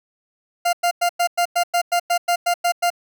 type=tone bursts; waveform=40% pulse; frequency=698.5 Hz; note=F5; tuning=in tune; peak=-15 dBFS; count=13; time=0.65-2.903 s; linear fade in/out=10 ms; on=81 ms; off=100 ms; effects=none